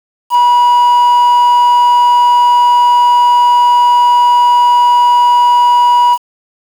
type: tone with quantisation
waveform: triangle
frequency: 970 Hz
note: B5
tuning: 31 cents flat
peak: -3 dBFS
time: 0.3-6.18 s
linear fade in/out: 50 ms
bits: 5
effects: none